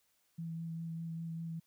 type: tone with vibrato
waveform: sine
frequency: 164.81 Hz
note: E3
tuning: in tune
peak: -38 dBFS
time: 0.38-1.6 s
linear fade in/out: 10 ms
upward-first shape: sine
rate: 5 Hz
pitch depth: 14 cents each way
effects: white hiss -75 dBFS RMS until 1.66 s